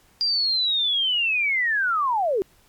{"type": "linear sweep", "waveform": "sine", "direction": "down", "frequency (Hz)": [4812, 355.8], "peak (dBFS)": -19, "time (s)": [0.21, 2.42], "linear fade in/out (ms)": 0, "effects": ["pink hiss -58 dBFS RMS until 2.68 s", "MP3 96 kbps"]}